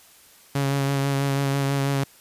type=tone with vibrato; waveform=sawtooth; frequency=138.59 Hz; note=C#3; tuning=in tune; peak=-17 dBFS; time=0.55-2.04 s; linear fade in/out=5 ms; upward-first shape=sine; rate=6.1 Hz; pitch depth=20 cents each way; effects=white hiss -52 dBFS RMS until 2.2 s + resampled to 32000 Hz